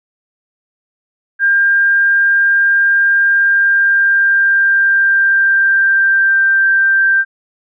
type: tone with pitch glide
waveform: sine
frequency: 1600 to 1574.3 Hz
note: G6 to G6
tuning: +35 to +7 cents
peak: -8 dBFS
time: 1.39-7.25 s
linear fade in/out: 50 ms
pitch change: -28 cents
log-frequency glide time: 3.29-6.51 s
effects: none

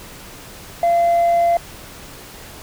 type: tone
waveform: sine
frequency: 686 Hz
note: F5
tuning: 31 cents flat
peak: -10 dBFS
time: 0.83-1.57 s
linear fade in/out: 2 ms
effects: tanh soft clip ceiling -11 dBFS + pink hiss -38 dBFS RMS until 2.62 s

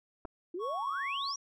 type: clicks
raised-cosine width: 1 ms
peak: -28 dBFS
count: 2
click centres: 0.251 / 0.254 s
type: exponential sweep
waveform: sine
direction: up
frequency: 329.6 to 5920 Hz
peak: -35 dBFS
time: 0.54-1.36 s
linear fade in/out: 5 ms
type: tone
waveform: triangle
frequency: 1108.7 Hz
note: C#6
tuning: in tune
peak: -33 dBFS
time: 0.59-1.36 s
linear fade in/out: 50 ms
effects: none

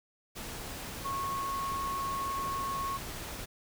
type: tone in noise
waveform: sine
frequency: 1097 Hz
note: C#6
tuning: 18 cents flat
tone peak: -32 dBFS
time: 1.04-2.98 s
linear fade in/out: 20 ms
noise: pink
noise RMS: -41 dBFS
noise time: 0.35-3.46 s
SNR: +6 dB
effects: none

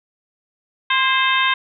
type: harmonic tone with a mistuned harmonic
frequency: 523.3 Hz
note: C5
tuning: in tune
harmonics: 2 / 3 / 4 / 5 / 6 / 7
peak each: -19 / -21 / -22 / -23 / -24 / -24 dBFS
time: 0.9-1.54 s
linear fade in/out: 5 ms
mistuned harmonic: 3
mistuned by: +44 cents
effects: none

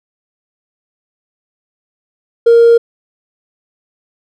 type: tone with hard clipping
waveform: triangle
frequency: 466.2 Hz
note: A#4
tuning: in tune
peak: -3 dBFS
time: 2.46-2.78 s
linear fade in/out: 10 ms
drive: 2 dB
effects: none

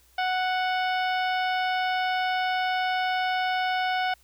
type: harmonic tone with a mistuned harmonic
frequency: 740 Hz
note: F#5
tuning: in tune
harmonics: 1 / 2 / 3 / 4 / 5 / 6 / 7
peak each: -25 / -30 / -34 / -36 / -41 / -46 / -43 dBFS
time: 0.18-4.14 s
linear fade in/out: 5 ms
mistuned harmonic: 5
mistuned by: -34 cents
effects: added 60 Hz sine -61 dBFS peak until 4.23 s + white hiss -61 dBFS RMS until 4.23 s

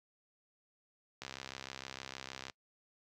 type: click train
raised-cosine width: 0.2 ms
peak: -25 dBFS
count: 86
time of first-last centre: 1.22-2.498 s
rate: 66.5 Hz
effects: noise-tail reverb RT60 0.1 s tail -25 dB re dry + high-pass 80 Hz 12 dB/octave

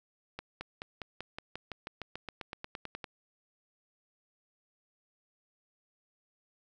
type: accelerating click train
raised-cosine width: 0.3 ms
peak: -23 dBFS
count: 19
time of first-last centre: 0.39-3.042 s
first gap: 220 ms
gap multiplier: 0.95
effects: none

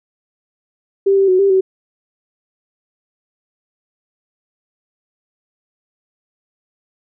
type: tone with pitch steps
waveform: sine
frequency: 392.8 / 389.9 / 370.1 / 394.9 / 379.1 Hz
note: G4 / G4 / F#4 / G4 / F#4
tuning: +4 / -9 / 0 / +13 / +42 cents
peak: -9 dBFS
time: 1.06-1.61 s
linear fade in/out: 10 ms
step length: 110 ms
effects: none

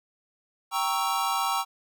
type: chord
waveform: square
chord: G diminished seventh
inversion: none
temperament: equal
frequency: 784 / 932.3 / 1108.7 / 1318.5 Hz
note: G5 / Bb5 / Db6 / Fb6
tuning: 0 / 0 / 0 / 0 cents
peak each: -31 dBFS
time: 0.71-1.65 s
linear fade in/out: 50 ms
effects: none

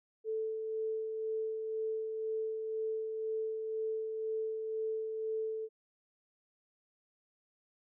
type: tone with tremolo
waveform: sine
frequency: 440 Hz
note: A4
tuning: in tune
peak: -32 dBFS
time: 0.24-5.69 s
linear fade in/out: 50 ms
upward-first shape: sine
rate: 2 Hz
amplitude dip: 35%
effects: none

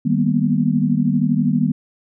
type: tone cluster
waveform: sine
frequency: 155.9 / 196.9 / 234.7 / 247.3 Hz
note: D#3 / G3 / A#3 / B3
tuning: +4 / +8 / +12 / +3 cents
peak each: -20 dBFS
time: 0.05-1.72 s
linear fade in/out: 10 ms
effects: none

